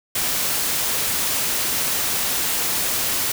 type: noise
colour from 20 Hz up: white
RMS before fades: -22 dBFS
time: 0.15-3.32 s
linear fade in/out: 5 ms
effects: none